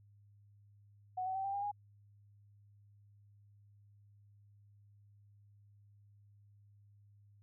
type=tone with pitch steps; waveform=sine; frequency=740 / 755.5 / 771.4 / 787.6 / 804.2 / 821.1 Hz; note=F#5 / F#5 / G5 / G5 / G5 / G#5; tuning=0 / +36 / -28 / +8 / +44 / -20 cents; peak=-35 dBFS; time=1.17-1.716 s; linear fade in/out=10 ms; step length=91 ms; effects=added 102 Hz sine -61 dBFS peak until 7.42 s